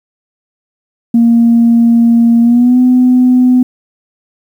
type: tone with pitch glide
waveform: sine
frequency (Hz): 233.1 to 251.3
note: A#3 to B3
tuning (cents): 0 to +30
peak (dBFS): -3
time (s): 1.14-3.63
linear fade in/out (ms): 5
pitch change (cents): +130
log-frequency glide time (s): 2.41-2.78
effects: tanh soft clip ceiling 0 dBFS + 7-bit